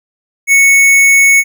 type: tone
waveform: square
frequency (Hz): 2212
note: C#7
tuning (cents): -4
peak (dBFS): -5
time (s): 0.47-1.44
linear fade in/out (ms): 50
effects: none